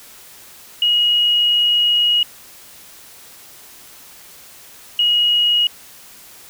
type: tone pair in turn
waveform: sine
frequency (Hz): 2893 / 2893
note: F#7 / F#7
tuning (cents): -40 / -40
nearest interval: unison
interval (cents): 0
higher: neither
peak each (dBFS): -12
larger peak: neither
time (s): 0.82-2.23 / 4.99-5.67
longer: first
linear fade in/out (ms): 2
effects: white hiss -42 dBFS RMS until 6.49 s